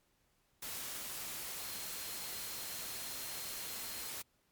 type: tone in noise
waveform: sine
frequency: 4186 Hz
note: C8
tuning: in tune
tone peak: -52 dBFS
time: 1.59-4.1 s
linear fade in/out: 5 ms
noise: white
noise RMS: -43 dBFS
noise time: 0.62-4.22 s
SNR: -12 dB
effects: pink hiss -75 dBFS RMS until 4.51 s + MP3 96 kbps